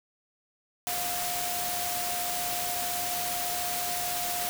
sine tone in noise, 710 Hz, F5, 28 cents sharp, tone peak -34 dBFS, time 0.87-4.49 s, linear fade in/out 0 ms, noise white, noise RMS -32 dBFS, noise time 0.87-4.49 s, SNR -5 dB, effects none

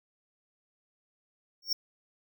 square tone with exponential growth, 5490 Hz, F8, 31 cents flat, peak -23 dBFS, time 1.62-1.73 s, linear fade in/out 5 ms, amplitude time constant 22 ms, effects none

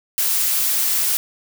blue noise, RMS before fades -19 dBFS, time 0.18-1.17 s, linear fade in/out 0 ms, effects none

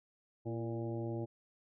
harmonic tone with a mistuned harmonic, 116.54 Hz, A#2, in tune, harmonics 1 / 2 / 3 / 4 / 5 / 6 / 7, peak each -39 / -45 / -40 / -49 / -47 / -56 / -52 dBFS, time 0.45-1.26 s, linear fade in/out 20 ms, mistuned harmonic 3, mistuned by -40 cents, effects none

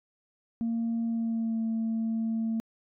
sine tone with pitch glide, 230 to 224.9 Hz, A#3 to A3, -23 to +38 cents, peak -25 dBFS, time 0.61-2.6 s, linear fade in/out 0 ms, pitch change -39 cents, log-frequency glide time 1.05-1.61 s, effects tanh soft clip ceiling -24 dBFS

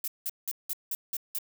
violet noise bursts, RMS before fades -32 dBFS, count 7, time 0.04-1.386 s, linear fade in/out 2 ms, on 38 ms, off 180 ms, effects none

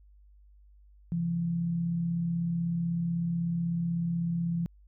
sine tone pair together, 133.76 / 169.9 Hz, C3 / F3, +39 / -47 cents, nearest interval major third, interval 414 cents, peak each -39 / -27 dBFS, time 1.12-4.66 s, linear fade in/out 0 ms, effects added 50 Hz sine -54 dBFS peak until 4.87 s

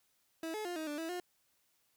30% pulse tone with pitch steps, 324.9 / 428.6 / 352.6 / 314.8 / 294.3 / 326 / 357.2 Hz, E4 / A4 / F4 / D#4 / D4 / E4 / F4, -25 / -45 / +17 / +20 / +4 / -19 / +39 cents, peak -35 dBFS, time 0.43-1.2 s, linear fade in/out 2 ms, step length 110 ms, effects white hiss -75 dBFS RMS until 1.96 s

